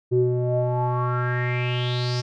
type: tone with low-pass filter sweep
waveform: square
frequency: 123.47 Hz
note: B2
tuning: in tune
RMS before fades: -23 dBFS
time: 0.11-2.22 s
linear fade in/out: 20 ms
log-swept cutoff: 340 to 5400 Hz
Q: 6.3
effects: none